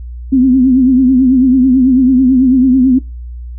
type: tone with vibrato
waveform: sine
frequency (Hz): 258.1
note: C4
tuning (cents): -23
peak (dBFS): -5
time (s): 0.32-2.99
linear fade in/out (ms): 10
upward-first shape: triangle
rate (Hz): 9.1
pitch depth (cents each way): 96
effects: noise-tail reverb RT60 0.2 s tail -17 dB re dry + added 60 Hz sine -23 dBFS peak until 3.58 s